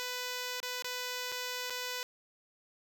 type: tone with dropouts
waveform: 5% pulse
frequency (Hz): 497.8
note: B4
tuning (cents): +14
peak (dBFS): -24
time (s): 0-2.03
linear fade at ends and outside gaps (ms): 0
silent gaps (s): 0.602-0.629 / 0.823-0.844 / 1.318-1.322 / 1.699-1.705
effects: none

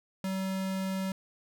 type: tone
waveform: square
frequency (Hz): 190.6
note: G3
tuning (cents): -48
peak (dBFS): -31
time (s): 0.24-1.12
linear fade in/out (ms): 2
effects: none

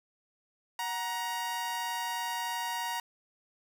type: tone pair together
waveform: sawtooth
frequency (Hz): 740 / 943.1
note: F#5 / A#5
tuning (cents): 0 / +20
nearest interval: major third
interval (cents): 420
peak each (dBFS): -37 / -29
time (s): 0.79-3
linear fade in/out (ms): 2
effects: none

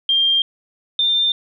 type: tone pair in turn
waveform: sine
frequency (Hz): 3192 / 3596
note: G7 / A7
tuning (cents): +31 / +37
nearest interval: major second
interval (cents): 206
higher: second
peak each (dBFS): -13 / -14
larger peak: first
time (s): 0.09-0.42 / 0.99-1.32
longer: neither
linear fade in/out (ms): 2
effects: none

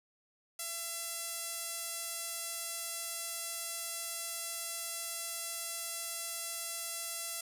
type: tone with band-pass filter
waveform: sawtooth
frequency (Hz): 674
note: E5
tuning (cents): +38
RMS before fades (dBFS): -40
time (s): 0.59-7.41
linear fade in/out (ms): 5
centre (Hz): 9800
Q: 1.3
effects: none

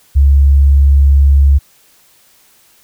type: tone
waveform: sine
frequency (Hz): 69.7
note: C#2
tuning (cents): +10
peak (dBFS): -4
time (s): 0.15-1.59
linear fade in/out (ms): 20
effects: white hiss -49 dBFS RMS until 2.83 s

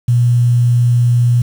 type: tone with quantisation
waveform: sine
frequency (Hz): 120.7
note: B2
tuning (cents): -39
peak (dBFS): -8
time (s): 0.08-1.42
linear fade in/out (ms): 5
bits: 6
effects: none

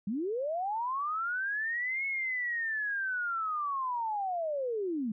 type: linear two-way sweep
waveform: sine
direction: up then down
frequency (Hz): 184.7 to 2200 to 204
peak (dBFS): -30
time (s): 0.07-5.12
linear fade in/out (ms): 5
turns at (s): 2.06
effects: none

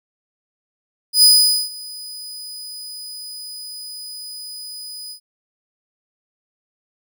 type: tone with ADSR envelope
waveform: sawtooth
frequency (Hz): 4978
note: D#8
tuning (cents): 0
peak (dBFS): -4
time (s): 1.13-5.2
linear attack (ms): 100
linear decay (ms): 460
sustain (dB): -24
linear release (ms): 89
effects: none

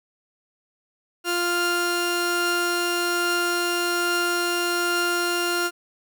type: tone pair together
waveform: sawtooth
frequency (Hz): 349.2 / 1398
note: F4 / F6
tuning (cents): 0 / +1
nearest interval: 2 octaves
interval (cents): 2401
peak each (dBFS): -21 / -20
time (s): 1.24-5.71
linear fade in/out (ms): 50
effects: none

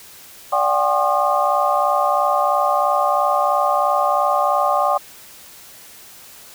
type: tone cluster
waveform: sine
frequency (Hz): 584 / 736 / 799 / 1074 / 1214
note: D5 / F#5 / G5 / C6 / D#6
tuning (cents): -10 / -9 / +33 / +45 / -43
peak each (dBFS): -21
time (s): 0.52-4.98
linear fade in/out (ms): 10
effects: white hiss -42 dBFS RMS until 6.54 s

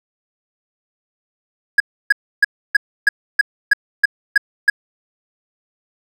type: tone bursts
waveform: triangle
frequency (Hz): 1661.2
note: G#6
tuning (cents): 0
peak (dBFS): -5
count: 10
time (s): 1.78-4.7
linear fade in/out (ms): 5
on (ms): 22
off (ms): 300
effects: none

